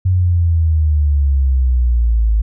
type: exponential sweep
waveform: sine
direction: down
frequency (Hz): 93.4 to 52.9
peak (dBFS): -10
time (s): 0.05-2.42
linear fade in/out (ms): 10
effects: none